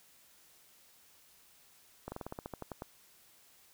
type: slowing click train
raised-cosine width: 1 ms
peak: -26 dBFS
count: 12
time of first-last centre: 2.08-2.821 s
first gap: 40 ms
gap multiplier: 1.1
effects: white hiss -63 dBFS RMS until 3.73 s